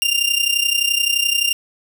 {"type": "tone with amplitude modulation", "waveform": "sawtooth", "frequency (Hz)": 2794, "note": "F7", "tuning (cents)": 0, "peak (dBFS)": -9, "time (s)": [0.02, 1.53], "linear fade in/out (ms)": 0, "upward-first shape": "sine", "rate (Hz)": 31.6, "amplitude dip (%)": 75, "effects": []}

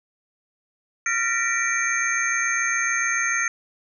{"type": "tone cluster", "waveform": "sine", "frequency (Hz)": [1380, 1814, 1941, 2329, 6350], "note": ["F6", "A#6", "B6", "D7", "G8"], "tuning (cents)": [-21, -48, -31, -15, 21], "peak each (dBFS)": -27, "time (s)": [1.06, 3.48], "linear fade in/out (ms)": 2, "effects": []}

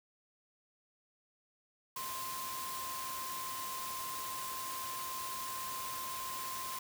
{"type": "tone in noise", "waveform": "sine", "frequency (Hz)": 1046.5, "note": "C6", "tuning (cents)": 0, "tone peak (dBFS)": -41, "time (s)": [1.96, 6.79], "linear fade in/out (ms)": 5, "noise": "white", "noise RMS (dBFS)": -43, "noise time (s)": [1.96, 6.79], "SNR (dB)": -1, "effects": []}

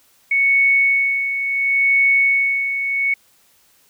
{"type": "tone with tremolo", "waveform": "sine", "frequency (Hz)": 2217, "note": "C#7", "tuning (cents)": 0, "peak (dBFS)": -11, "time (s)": [0.31, 3.14], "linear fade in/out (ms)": 5, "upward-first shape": "sine", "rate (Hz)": 0.71, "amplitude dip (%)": 60, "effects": ["white hiss -56 dBFS RMS until 3.89 s"]}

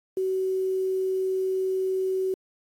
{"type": "tone with quantisation", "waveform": "sine", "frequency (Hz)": 377.6, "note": "F#4", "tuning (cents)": 35, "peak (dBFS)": -23, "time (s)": [0.17, 2.34], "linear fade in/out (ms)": 2, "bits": 8, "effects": ["AAC 64 kbps"]}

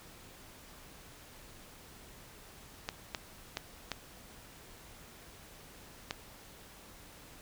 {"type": "clicks", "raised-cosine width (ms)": 0.2, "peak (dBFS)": -17, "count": 5, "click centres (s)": [2.889, 3.148, 3.571, 3.917, 6.109], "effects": ["pink hiss -54 dBFS RMS until 7.41 s"]}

